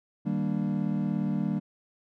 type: chord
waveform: triangle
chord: Eb major seventh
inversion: none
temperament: equal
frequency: 155.56 / 196 / 233.1 / 293.7 Hz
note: Eb3 / G3 / Bb3 / D4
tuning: 0 / 0 / 0 / 0 cents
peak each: -30 / -27 / -30 / -33 dBFS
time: 0.25-1.6 s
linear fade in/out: 20 ms
effects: none